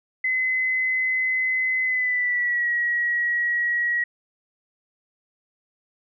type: tone with pitch glide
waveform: sine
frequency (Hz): 2035 to 1909.7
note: C7 to A#6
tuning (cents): -49 to +41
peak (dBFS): -20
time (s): 0.24-4.04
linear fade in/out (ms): 5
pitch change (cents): -110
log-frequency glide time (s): 1.84-2.69
effects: none